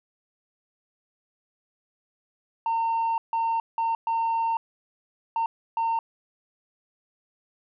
sine tone bursts at uneven times, 912 Hz, A#5, 38 cents flat, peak -20 dBFS, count 6, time 2.66-3.18 / 3.33-3.6 / 3.78-3.95 / 4.07-4.57 / 5.36-5.46 / 5.77-5.99 s, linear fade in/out 2 ms, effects tanh soft clip ceiling -21 dBFS

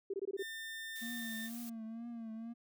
sine tone bursts, 392 Hz, G4, in tune, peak -35 dBFS, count 6, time 0.1-0.427 s, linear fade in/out 5 ms, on 37 ms, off 21 ms
30% pulse tone, 1800 Hz, A6, 39 cents sharp, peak -40 dBFS, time 0.37-1.5 s, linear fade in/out 50 ms
blue noise, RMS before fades -50 dBFS, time 0.95-1.7 s, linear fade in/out 10 ms
triangle tone with vibrato, 228.8 Hz, A#3, 32 cents flat, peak -40 dBFS, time 1.01-2.54 s, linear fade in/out 20 ms, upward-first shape triangle, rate 2.1 Hz, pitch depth 73 cents each way
effects none

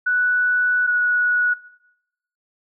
sine tone pair in turn, 1480 / 1464.7 Hz, F#6 / F#6, 0 / -18 cents, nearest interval unison, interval 18 cents, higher first, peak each -16 dBFS, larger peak neither, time 0.06-0.87 / 0.87-1.54 s, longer first, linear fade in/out 10 ms, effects noise-tail reverb RT60 0.9 s tail -20 dB re dry

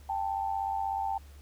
sine tone pair together, 788 / 884.5 Hz, G5 / A5, +9 / +9 cents, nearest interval major second, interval 200 cents, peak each -31 / -33 dBFS, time 0.09-1.18 s, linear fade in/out 5 ms, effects added 71 Hz sine -48 dBFS peak until 1.41 s + pink hiss -60 dBFS RMS until 1.41 s

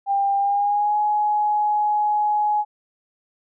sine tone with pitch glide, 796 to 839.4 Hz, G5 to G#5, +26 to +18 cents, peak -17 dBFS, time 0.06-2.65 s, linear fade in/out 50 ms, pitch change +92 cents, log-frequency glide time 0.37-0.97 s, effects none

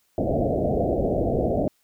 white low-pass noise, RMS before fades -23 dBFS, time 0.18-1.68 s, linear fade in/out 0 ms, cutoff 710 Hz, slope 96 dB/octave, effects white hiss -67 dBFS RMS until 1.83 s

